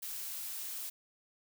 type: noise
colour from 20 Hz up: blue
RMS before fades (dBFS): -41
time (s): 0.02-0.9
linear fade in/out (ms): 10
effects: none